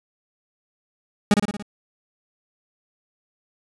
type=tone with echo; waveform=40% pulse; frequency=205.6 Hz; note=G#3; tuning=17 cents flat; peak=-11 dBFS; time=1.31-1.34 s; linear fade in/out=2 ms; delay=57 ms; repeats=5; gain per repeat=-4 dB; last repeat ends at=1.625 s; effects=resampled to 24000 Hz